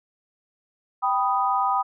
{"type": "chord", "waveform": "sine", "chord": "G augmented", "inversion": "none", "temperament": "equal", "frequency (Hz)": [784, 987.8, 1244.5], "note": ["G5", "B5", "D#6"], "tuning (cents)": [0, 0, 0], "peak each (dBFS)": -24, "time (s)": [1.02, 1.83], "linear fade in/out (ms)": 20, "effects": []}